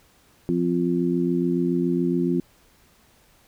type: harmonic tone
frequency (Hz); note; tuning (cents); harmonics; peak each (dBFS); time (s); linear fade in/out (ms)
87.1; F2; -4; 2 / 3 / 4; -24 / -24 / -24; 0.49-2.4; 0
effects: pink hiss -58 dBFS RMS until 3.47 s